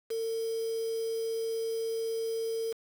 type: tone with quantisation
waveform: sine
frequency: 452.7 Hz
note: A4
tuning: 49 cents sharp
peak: -30 dBFS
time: 0.1-2.73 s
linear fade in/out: 10 ms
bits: 7
effects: none